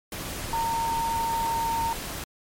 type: tone in noise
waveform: sine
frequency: 916 Hz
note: A#5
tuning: 31 cents flat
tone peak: -24 dBFS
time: 0.53-1.93 s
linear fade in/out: 2 ms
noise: pink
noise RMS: -34 dBFS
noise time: 0.12-2.24 s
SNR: +7 dB
effects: MP3 64 kbps